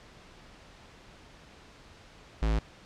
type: tone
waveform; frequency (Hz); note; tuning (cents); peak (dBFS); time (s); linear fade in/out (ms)
square; 54.4; A1; -19; -25; 2.42-2.59; 5
effects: pink hiss -53 dBFS RMS until 2.85 s + low-pass 5000 Hz 12 dB/octave